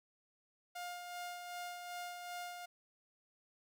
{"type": "tone with tremolo", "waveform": "sawtooth", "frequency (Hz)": 708, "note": "F5", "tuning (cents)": 23, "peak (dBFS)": -38, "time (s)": [0.75, 2.66], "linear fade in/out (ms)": 10, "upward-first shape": "sine", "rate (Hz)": 2.6, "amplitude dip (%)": 40, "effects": []}